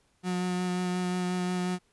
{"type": "tone with vibrato", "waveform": "35% pulse", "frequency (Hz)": 180.8, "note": "F#3", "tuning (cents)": -40, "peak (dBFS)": -26, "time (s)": [0.23, 1.79], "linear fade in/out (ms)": 50, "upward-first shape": "sine", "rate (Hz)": 5.6, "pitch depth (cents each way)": 12, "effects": ["pink hiss -69 dBFS RMS until 1.92 s", "resampled to 24000 Hz"]}